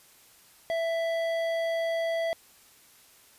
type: tone with hard clipping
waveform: sine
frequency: 662 Hz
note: E5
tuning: 7 cents sharp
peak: -28 dBFS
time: 0.7-2.33 s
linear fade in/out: 0 ms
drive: 11 dB
effects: white hiss -57 dBFS RMS until 3.38 s + resampled to 32000 Hz